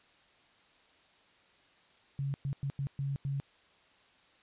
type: tone bursts at uneven times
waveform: sine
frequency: 138.59 Hz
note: C#3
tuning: in tune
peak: -31 dBFS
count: 6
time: 2.19-2.34 / 2.45-2.53 / 2.63-2.7 / 2.79-2.87 / 2.99-3.16 / 3.25-3.4 s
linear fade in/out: 0 ms
effects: white hiss -64 dBFS RMS until 4.42 s + resampled to 8000 Hz